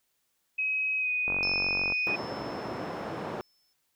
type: tone with pitch glide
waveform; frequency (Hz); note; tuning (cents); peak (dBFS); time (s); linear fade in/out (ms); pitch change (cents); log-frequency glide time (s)
sine; 2542 to 2490; D#7 to D#7; +36 to +1; -26; 0.58-2.16; 10; -35; 0.98-1.1
type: click train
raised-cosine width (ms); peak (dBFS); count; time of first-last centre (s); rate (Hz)
1; -22; 31; 1.28-1.922; 46.7
type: tone with exponential decay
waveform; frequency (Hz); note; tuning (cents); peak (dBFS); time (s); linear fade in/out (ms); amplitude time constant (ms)
sine; 5274; E8; 0; -30; 1.43-3.73; 0; 500
type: band-pass noise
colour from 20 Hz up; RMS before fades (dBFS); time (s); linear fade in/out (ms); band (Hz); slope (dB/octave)
white; -36; 2.07-3.41; 0; 120 to 780; 12
effects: white hiss -75 dBFS RMS until 3.95 s